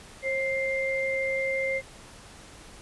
sine tone pair together, 535 / 2098 Hz, C5 / C7, +38 / +4 cents, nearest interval 2 octaves, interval 2366 cents, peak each -28 dBFS, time 0.22-1.82 s, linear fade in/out 50 ms, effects pink hiss -48 dBFS RMS until 2.81 s + resampled to 24000 Hz

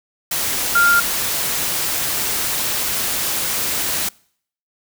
sine tone in noise, 1396.9 Hz, F6, in tune, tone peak -11 dBFS, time 0.75-1 s, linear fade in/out 5 ms, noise white, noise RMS -21 dBFS, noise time 0.31-4.09 s, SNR +7 dB, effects noise-tail reverb RT60 0.6 s tail -25 dB re dry

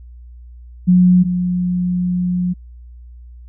sine tone pair in turn, 180.6 / 179.35 Hz, F#3 / F3, -42 / +46 cents, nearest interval unison, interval 12 cents, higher first, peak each -7 / -15 dBFS, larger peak first, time 0.87-1.24 / 1.24-2.54 s, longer second, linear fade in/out 20 ms, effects added 60 Hz sine -35 dBFS peak until 3.48 s

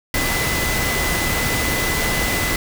sine tone in noise, 2010 Hz, B6, 30 cents sharp, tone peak -24 dBFS, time 0.14-2.56 s, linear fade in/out 2 ms, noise pink, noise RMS -21 dBFS, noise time 0.14-2.56 s, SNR -6 dB, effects none

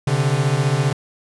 45% pulse beating tone pair, 130.81 / 145.81 Hz, C3 / D3, 0 / -12 cents, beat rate 15 Hz, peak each -19 dBFS, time 0.07-0.93 s, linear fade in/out 5 ms, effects resampled to 24000 Hz

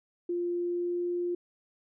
sine tone with pitch glide, 349.2 to 351.2 Hz, F4 to F4, 0 to +10 cents, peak -28 dBFS, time 0.29-1.35 s, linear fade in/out 5 ms, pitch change +10 cents, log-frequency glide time 0.52-1.06 s, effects none

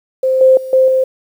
sine tone with level steps, 522 Hz, C5, 4 cents flat, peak -10 / -4 / -22 / -6 / -9 dBFS, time 0.23-1.04 s, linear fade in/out 5 ms, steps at 0.41 / 0.57 / 0.73 / 0.88 s, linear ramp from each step 2 ms, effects 7-bit

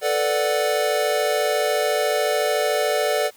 square chord, B minor seventh, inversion third, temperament equal, 440 / 493.9 / 587.3 / 740 Hz, A4 / B4 / D5 / F#5, 0 / 0 / 0 / 0 cents, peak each -25 / -28 / -23 / -27 dBFS, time 0.01-3.31 s, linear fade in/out 50 ms, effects white hiss -52 dBFS RMS until 3.36 s

